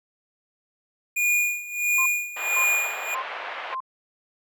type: tone with tremolo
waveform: square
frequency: 2436 Hz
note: D#7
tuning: 37 cents flat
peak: -19 dBFS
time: 1.16-3.15 s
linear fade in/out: 10 ms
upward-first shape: sine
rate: 1.5 Hz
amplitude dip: 85%
type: tone bursts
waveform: sine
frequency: 1046.5 Hz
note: C6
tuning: in tune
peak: -27 dBFS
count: 4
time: 1.98-3.804 s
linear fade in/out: 5 ms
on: 81 ms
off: 500 ms
type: band-pass noise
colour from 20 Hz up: pink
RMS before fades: -34 dBFS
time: 2.36-3.75 s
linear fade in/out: 10 ms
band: 610 to 2800 Hz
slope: 24 dB/octave
effects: none